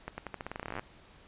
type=accelerating click train; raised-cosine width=0.5 ms; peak=-22 dBFS; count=20; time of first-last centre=0.08-0.795 s; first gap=100 ms; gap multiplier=0.87; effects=pink hiss -57 dBFS RMS until 1.27 s + resampled to 8000 Hz